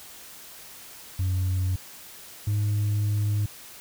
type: tone pair in turn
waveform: sine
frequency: 92.5 / 103.83 Hz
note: F#2 / G#2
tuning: 0 / 0 cents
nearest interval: major second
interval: 200 cents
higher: second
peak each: -20 / -19 dBFS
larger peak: second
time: 1.19-1.76 / 2.47-3.46 s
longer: second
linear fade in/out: 5 ms
effects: tanh soft clip ceiling -21 dBFS + white hiss -45 dBFS RMS until 3.8 s